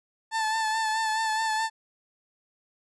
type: tone with vibrato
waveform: 30% pulse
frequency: 880 Hz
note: A5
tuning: in tune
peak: -22 dBFS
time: 0.31-1.7 s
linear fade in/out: 50 ms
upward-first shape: sine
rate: 4.7 Hz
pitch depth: 31 cents each way
effects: resampled to 22050 Hz